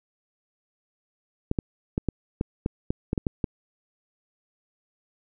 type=clicks; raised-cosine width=3 ms; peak=-11 dBFS; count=11; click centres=1.514 / 1.588 / 1.979 / 2.087 / 2.411 / 2.661 / 2.905 / 3.131 / 3.178 / 3.268 / 3.442 s; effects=none